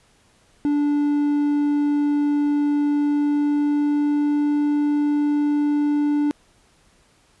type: tone with pitch glide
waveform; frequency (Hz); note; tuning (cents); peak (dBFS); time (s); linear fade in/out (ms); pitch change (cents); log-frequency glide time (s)
triangle; 291.4 to 293.3; D4 to D4; -13 to -2; -15; 0.65-6.31; 0; +11; 2.88-4.53
effects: pink hiss -58 dBFS RMS until 7.4 s + resampled to 24000 Hz